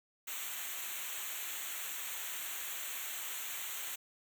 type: noise with comb filter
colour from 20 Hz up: white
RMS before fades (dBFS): -41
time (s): 0.27-3.96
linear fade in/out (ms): 10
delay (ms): 0.2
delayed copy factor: -1
effects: none

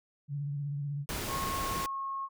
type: tone with vibrato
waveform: sine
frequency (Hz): 143.3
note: D3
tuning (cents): -42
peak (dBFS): -32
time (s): 0.28-1.06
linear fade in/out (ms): 50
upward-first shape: sine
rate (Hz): 16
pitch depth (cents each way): 43
type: noise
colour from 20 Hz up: pink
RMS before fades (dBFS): -36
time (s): 1.09-1.86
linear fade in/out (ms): 0
type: tone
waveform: sine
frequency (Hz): 1087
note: C#6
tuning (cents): -34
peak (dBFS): -33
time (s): 1.28-2.29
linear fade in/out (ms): 50
effects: none

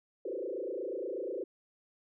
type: tone with frequency modulation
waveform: sine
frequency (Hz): 440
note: A4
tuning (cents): 0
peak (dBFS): -34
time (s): 0.25-1.44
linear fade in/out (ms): 5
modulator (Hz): 28.3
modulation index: 3.4
effects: none

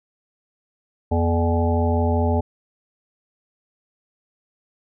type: harmonic tone with a mistuned harmonic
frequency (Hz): 85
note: F2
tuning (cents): -46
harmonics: 1 / 3 / 5 / 7 / 9 / 10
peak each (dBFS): -19 / -24 / -26 / -27 / -29 / -29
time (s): 1.11-2.41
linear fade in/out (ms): 10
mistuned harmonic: 3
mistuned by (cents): -90
effects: none

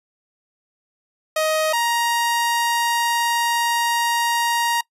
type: tone pair in turn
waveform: sawtooth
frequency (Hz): 627 / 939.4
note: D#5 / A#5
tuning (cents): +13 / +13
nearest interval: perfect fifth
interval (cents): 700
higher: second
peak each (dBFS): -14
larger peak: neither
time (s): 1.36-1.73 / 1.73-4.81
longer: second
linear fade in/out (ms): 5
effects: noise-tail reverb RT60 0.1 s tail -23 dB re dry + resampled to 32000 Hz

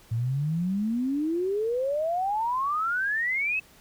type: exponential sweep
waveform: sine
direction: up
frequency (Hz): 109.8 to 2637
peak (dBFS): -24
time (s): 0.11-3.6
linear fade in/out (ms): 10
effects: pink hiss -55 dBFS RMS until 3.8 s

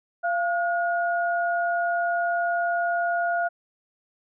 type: tone pair together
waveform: sine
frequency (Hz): 690 / 1440.3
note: F5 / F#6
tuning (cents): -21 / -47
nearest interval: octave + minor second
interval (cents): 1274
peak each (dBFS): -23 / -27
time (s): 0.23-3.49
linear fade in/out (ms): 20
effects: none

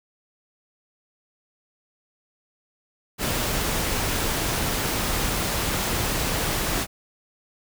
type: noise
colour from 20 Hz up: pink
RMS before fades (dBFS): -25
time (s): 3.18-6.87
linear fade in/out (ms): 50
effects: none

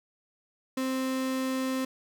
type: tone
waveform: 35% pulse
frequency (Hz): 261.6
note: C4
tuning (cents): 0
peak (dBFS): -26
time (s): 0.77-1.85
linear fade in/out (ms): 5
effects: none

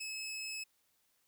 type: tone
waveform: 20% pulse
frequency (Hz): 2588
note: E7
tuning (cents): -32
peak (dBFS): -35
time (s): 0-0.64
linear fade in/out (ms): 10
effects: white hiss -75 dBFS RMS until 1.27 s

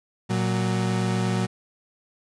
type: tone pair together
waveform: 35% pulse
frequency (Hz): 116.5 / 184.93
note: A#2 / F#3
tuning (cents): -1 / -1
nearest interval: minor sixth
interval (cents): 800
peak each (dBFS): -23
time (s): 0.29-1.47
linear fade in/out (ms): 20
effects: resampled to 22050 Hz

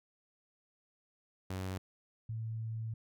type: tone pair in turn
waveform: sawtooth / sine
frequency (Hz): 93.9 / 111.93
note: F#2 / A2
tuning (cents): +26 / +30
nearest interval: minor third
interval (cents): 304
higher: second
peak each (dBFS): -33 / -36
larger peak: first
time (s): 1.5-1.78 / 2.29-2.94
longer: second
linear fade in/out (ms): 5
effects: none

